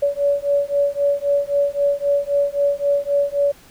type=beating tone pair; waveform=sine; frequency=567 / 570.8 Hz; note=C#5 / D5; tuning=+39 / -49 cents; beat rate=3.8 Hz; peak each=-19 dBFS; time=0.02-3.52 s; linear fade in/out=10 ms; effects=pink hiss -48 dBFS RMS until 3.7 s